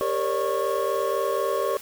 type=tone cluster; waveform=triangle; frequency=397.2 / 465.6 / 546 / 590 / 1099 Hz; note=G4 / A#4 / C#5 / D5 / C#6; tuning=+23 / -2 / -26 / +8 / -15 cents; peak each=-27 dBFS; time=0.01-1.77 s; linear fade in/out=0 ms; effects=white hiss -42 dBFS RMS until 1.81 s